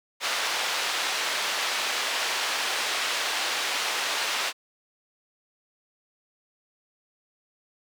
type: band-pass noise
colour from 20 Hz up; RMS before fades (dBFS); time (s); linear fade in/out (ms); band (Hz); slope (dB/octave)
white; -28; 0.2-4.53; 50; 580 to 4000; 12
effects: none